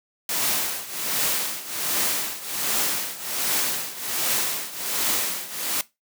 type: noise with tremolo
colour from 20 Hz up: white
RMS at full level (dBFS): -22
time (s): 0.29-5.81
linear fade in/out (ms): 2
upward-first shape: triangle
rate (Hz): 1.3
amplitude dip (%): 85
effects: noise-tail reverb RT60 0.2 s tail -18 dB re dry + high-pass 150 Hz 12 dB/octave